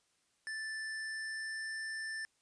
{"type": "tone with pitch glide", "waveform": "square", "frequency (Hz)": [1760, 1771.2], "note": ["A6", "A6"], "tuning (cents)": [0, 11], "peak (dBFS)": -39, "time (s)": [0.47, 2.25], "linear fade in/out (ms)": 0, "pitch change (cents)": 11, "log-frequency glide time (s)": [0.76, 1.75], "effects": ["white hiss -75 dBFS RMS until 2.41 s", "resampled to 22050 Hz"]}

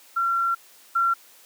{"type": "tone pair in turn", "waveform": "sine", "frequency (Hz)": [1366, 1366], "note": ["F6", "F6"], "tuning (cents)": [-39, -39], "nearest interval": "unison", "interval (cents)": 0, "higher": "neither", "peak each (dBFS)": [-20, -18], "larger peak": "second", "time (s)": [[0.16, 0.55], [0.95, 1.14]], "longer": "first", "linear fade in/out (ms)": 10, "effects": ["white hiss -52 dBFS RMS until 1.45 s", "high-pass 300 Hz 12 dB/octave"]}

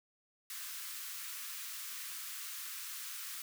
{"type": "high-pass noise", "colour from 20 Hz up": "white", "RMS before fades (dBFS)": -44, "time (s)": [0.5, 3.42], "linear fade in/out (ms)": 2, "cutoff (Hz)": 1100, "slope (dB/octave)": 48, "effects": []}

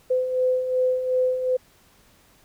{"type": "beating tone pair", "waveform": "sine", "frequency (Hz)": [507, 509.7], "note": ["B4", "C5"], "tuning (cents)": [45, -45], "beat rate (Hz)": 2.7, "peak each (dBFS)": [-28, -20], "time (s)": [0.1, 1.57], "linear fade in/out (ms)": 10, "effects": ["pink hiss -57 dBFS RMS until 2.44 s"]}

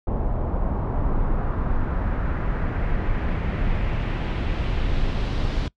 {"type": "noise with low-pass filter sweep", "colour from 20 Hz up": "brown", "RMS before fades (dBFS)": -23, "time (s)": [0.07, 5.68], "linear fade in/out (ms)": 2, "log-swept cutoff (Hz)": [820, 4300], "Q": 1.6, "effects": ["noise-tail reverb RT60 0.1 s tail -22 dB re dry"]}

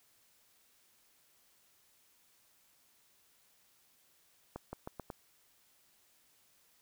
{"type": "accelerating click train", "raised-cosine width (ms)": 1, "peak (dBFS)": -27, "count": 5, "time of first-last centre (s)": [4.56, 5.102], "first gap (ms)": 170, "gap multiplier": 0.85, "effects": ["white hiss -69 dBFS RMS until 6.81 s"]}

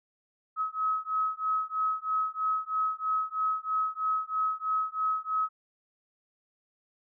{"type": "beating tone pair", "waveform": "sine", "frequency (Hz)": [1278, 1281.1], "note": ["D#6", "E6"], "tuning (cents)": [46, -50], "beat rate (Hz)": 3.1, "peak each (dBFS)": -30, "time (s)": [0.56, 5.49], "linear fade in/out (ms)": 50, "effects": []}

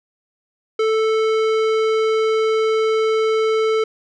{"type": "tone with tanh clipping", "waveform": "sine", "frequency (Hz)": 440, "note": "A4", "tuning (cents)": 0, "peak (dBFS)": -17, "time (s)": [0.79, 3.84], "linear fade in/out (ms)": 5, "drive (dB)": 17, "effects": []}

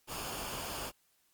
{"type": "noise with comb filter", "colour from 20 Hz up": "pink", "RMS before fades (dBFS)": -40, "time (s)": [0.07, 0.92], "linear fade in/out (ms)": 50, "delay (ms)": 0.51, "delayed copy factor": -0.5, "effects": ["white hiss -72 dBFS RMS until 1.33 s", "Opus 48 kbps"]}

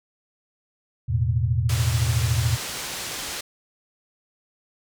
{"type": "chord", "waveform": "sine", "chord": "E suspended fourth", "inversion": "none", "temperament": "just", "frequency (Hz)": [82.41, 109.88, 123.61], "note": ["E2", "A2", "B2"], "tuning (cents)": [0, -2, 2], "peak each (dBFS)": [-25, -23, -23], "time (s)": [1.08, 2.57], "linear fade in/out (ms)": 20}
{"type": "low-pass noise", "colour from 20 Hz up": "white", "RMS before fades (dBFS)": -32, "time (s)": [1.69, 3.41], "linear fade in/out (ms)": 5, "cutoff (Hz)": 7700, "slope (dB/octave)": 12}
{"effects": []}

